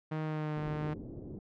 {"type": "tone with pitch glide", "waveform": "sawtooth", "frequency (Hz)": [156, 151.38], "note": ["D#3", "D#3"], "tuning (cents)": [5, -47], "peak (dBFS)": -29, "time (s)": [0.11, 0.94], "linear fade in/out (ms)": 10, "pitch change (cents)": -52, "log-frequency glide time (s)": [0.23, 0.57]}
{"type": "low-pass noise", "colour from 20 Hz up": "white", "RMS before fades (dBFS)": -44, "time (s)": [0.57, 1.39], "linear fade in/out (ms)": 2, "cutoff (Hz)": 360, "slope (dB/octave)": 24}
{"effects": ["low-pass 2000 Hz 12 dB/octave"]}